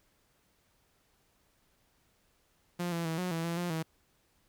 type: tone with pitch steps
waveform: sawtooth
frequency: 175.5 / 168.4 / 162.3 / 181.4 / 164.6 / 168.9 / 175.7 / 161 Hz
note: F3 / E3 / E3 / F#3 / E3 / E3 / F3 / E3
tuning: +9 / +37 / -27 / -34 / -2 / +42 / +11 / -41 cents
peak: -28 dBFS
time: 2.79-3.83 s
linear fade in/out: 10 ms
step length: 130 ms
effects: pink hiss -71 dBFS RMS until 4.48 s